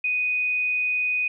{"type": "tone", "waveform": "sine", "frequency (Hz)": 2489, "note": "D#7", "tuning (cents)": 0, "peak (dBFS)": -21, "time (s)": [0.04, 1.28], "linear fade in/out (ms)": 5, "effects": []}